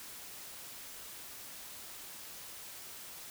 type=silence; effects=white hiss -48 dBFS RMS until 3.3 s